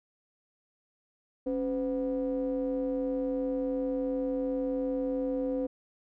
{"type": "ring-modulated tone", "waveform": "triangle", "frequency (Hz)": 116.54, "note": "A#2", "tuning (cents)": 0, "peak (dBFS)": -23, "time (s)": [1.46, 5.67], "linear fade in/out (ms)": 10, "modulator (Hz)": 391, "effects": []}